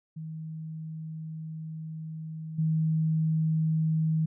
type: tone with level steps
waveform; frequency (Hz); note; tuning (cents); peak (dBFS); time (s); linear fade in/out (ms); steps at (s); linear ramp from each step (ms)
sine; 158.7; D#3; +35; -35 / -23; 0.16-4.26; 10; 2.58; 10
effects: none